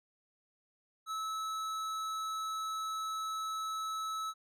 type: tone with tanh clipping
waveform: sine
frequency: 1300 Hz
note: E6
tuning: 24 cents flat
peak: -37 dBFS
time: 1.06-4.34 s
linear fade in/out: 50 ms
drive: 16 dB
effects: none